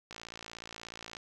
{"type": "click train", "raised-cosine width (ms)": 0.2, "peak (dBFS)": -26, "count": 61, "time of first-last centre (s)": [0.11, 1.168], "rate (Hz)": 56.7, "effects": []}